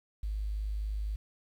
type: tone with quantisation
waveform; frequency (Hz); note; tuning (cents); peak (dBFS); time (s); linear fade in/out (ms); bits
sine; 51.91; G#1; 0; -31; 0.23-1.16; 5; 10
effects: none